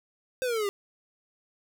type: exponential sweep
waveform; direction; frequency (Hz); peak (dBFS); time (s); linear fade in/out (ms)
square; down; 523.3 to 392; -27; 0.42-0.69; 0
effects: none